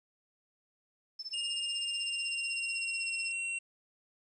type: tone with tremolo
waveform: sine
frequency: 5274 Hz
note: E8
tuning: in tune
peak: -36 dBFS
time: 1.19-3.32 s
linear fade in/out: 5 ms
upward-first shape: sine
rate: 16 Hz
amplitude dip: 95%
type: tone with pitch glide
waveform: square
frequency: 2830 to 2732 Hz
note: F7 to F7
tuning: +22 to -39 cents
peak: -34 dBFS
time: 1.33-3.59 s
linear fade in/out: 10 ms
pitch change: -61 cents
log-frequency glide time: 1.44-3.16 s
effects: resampled to 24000 Hz + 11-bit